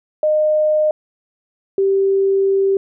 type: tone pair in turn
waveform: sine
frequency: 613 / 390.1 Hz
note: D#5 / G4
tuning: -26 / -8 cents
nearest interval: minor sixth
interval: 782 cents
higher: first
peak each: -12 dBFS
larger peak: neither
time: 0.23-0.91 / 1.78-2.77 s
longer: second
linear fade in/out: 2 ms
effects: none